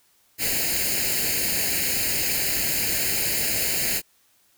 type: noise with comb filter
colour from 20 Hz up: white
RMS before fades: -24 dBFS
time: 0.38-4.02 s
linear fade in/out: 50 ms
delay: 0.43 ms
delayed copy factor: +0.85
effects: white hiss -62 dBFS RMS until 4.57 s